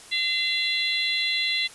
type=harmonic tone with a mistuned harmonic; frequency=685 Hz; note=F5; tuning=34 cents flat; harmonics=3 / 4 / 5 / 6; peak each=-27 / -31 / -28 / -27 dBFS; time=0.11-1.68 s; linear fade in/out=20 ms; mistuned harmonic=6; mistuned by=-27 cents; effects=white hiss -46 dBFS RMS until 1.74 s + resampled to 24000 Hz